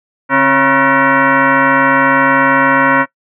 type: tone with frequency modulation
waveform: sine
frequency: 268.6 Hz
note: C4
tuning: 46 cents sharp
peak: -7 dBFS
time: 0.29-3.06 s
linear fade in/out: 50 ms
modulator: 409 Hz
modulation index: 4.1
effects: noise-tail reverb RT60 0.1 s tail -21 dB re dry